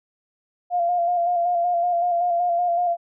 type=tone with vibrato; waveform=sine; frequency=698.5 Hz; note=F5; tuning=in tune; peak=-18 dBFS; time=0.7-2.97 s; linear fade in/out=50 ms; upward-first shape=square; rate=5.3 Hz; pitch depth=30 cents each way; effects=none